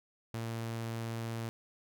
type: tone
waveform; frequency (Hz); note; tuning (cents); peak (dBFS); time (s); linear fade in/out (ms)
sawtooth; 114.5; A#2; -31; -32; 0.34-1.49; 0
effects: none